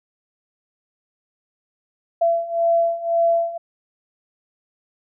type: beating tone pair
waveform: sine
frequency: 673 / 674.9 Hz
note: E5 / E5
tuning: +36 / +41 cents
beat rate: 1.9 Hz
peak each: -21 / -18 dBFS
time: 2.21-3.58 s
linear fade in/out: 10 ms
effects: none